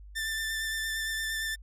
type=tone with vibrato; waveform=sawtooth; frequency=1776 Hz; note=A6; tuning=16 cents sharp; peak=-27 dBFS; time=0.15-1.56 s; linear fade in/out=20 ms; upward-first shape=sine; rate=8.7 Hz; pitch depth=16 cents each way; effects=added 50 Hz sine -45 dBFS peak until 1.62 s + resampled to 32000 Hz